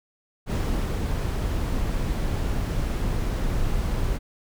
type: noise with ADSR envelope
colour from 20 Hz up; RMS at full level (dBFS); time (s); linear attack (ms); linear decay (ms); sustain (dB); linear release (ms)
brown; -23; 0.46-4.19; 57; 460; -2; 34
effects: none